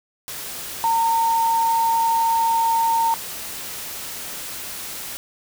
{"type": "tone in noise", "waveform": "sine", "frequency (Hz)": 914, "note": "A#5", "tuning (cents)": -34, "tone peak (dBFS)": -16, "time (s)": [0.84, 3.14], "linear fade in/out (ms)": 0, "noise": "white", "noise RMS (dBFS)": -32, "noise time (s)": [0.28, 5.17], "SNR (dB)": 13, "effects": []}